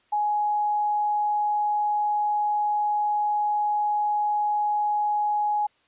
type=tone; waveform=sine; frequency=836 Hz; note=G#5; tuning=11 cents sharp; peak=-21 dBFS; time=0.12-5.67 s; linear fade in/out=10 ms; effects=white hiss -64 dBFS RMS until 5.87 s + resampled to 8000 Hz